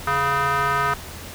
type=tone with band-pass filter; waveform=square; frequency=139.5 Hz; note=C#3; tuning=11 cents sharp; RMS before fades=-21 dBFS; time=0.07-0.94 s; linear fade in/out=5 ms; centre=1300 Hz; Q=3.3; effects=added 81 Hz sine -41 dBFS peak until 1.34 s + pink hiss -37 dBFS RMS until 1.34 s